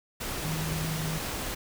sine tone in noise, 158.3 Hz, D#3, 30 cents sharp, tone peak -31 dBFS, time 0.44-1.19 s, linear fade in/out 10 ms, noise pink, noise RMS -34 dBFS, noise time 0.2-1.55 s, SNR 0 dB, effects none

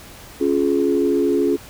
sine chord, Db major, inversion none, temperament equal with one note detuned, 277.2 / 349.2 / 421.8 Hz, Db4 / F4 / Ab4, 0 / 0 / +27 cents, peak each -19 dBFS, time 0.4-1.57 s, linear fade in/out 20 ms, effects tanh soft clip ceiling -6 dBFS + pink hiss -41 dBFS RMS until 1.69 s

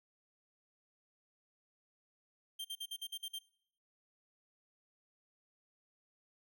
45% pulse tone bursts, 3163 Hz, G7, 15 cents sharp, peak -39 dBFS, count 8, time 2.59-3.39 s, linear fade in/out 10 ms, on 58 ms, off 48 ms, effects noise-tail reverb RT60 0.6 s tail -21 dB re dry

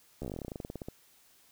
slowing click train, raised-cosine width 2 ms, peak -25 dBFS, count 21, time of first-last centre 0.22-0.885 s, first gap 13 ms, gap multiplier 1.09, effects white hiss -63 dBFS RMS until 1.51 s

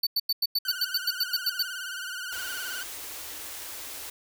square tone bursts, 4512 Hz, C#8, 30 cents sharp, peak -23 dBFS, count 13, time 0.03-1.628 s, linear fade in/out 5 ms, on 38 ms, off 92 ms
sawtooth tone with vibrato, 1480 Hz, F#6, in tune, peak -30 dBFS, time 0.65-2.83 s, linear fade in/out 2 ms, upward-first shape sine, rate 19 Hz, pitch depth 82 cents each way
white band-stop noise, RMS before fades -39 dBFS, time 2.32-4.1 s, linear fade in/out 5 ms, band 110 to 250 Hz, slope 96 dB/octave
effects none

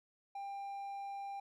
triangle tone, 795 Hz, G5, 24 cents sharp, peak -39 dBFS, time 0.35-1.4 s, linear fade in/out 5 ms, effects none

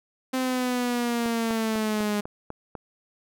sawtooth linear sweep, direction down, 260 to 205.8 Hz, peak -20 dBFS, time 0.33-2.21 s, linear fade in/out 10 ms
click train, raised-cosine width 1 ms, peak -21 dBFS, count 7, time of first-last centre 1.26-2.753 s, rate 4.02 Hz
effects none

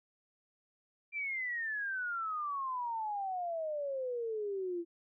sine exponential sweep, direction down, 2379 to 335 Hz, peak -34 dBFS, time 1.12-4.85 s, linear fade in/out 50 ms, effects none

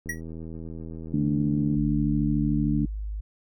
click train, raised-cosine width 3 ms, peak -26 dBFS, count 138, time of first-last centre 0.06-1.749 s, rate 81.1 Hz
square tone with exponential decay, 1917 Hz, A#6, 48 cents sharp, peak -25 dBFS, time 0.09-0.21 s, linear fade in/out 5 ms, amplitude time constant 24 ms
harmonic tone, 73.42 Hz, D2, in tune, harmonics 2 / 3 / 4, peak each -26 / -26 / -26 dBFS, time 1.13-2.86 s, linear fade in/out 10 ms
sine tone, 51.91 Hz, G#1, in tune, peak -29 dBFS, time 1.76-3.21 s, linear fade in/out 10 ms
effects none

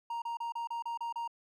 triangle tone bursts, 934 Hz, A#5, 3 cents sharp, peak -32 dBFS, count 8, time 0.1-1.277 s, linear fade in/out 5 ms, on 120 ms, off 31 ms, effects none

